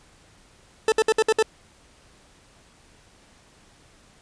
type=tone bursts; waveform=40% pulse; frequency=440 Hz; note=A4; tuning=in tune; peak=-15 dBFS; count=6; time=0.88-1.426 s; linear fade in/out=2 ms; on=41 ms; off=60 ms; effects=pink hiss -55 dBFS RMS until 4.21 s + resampled to 22050 Hz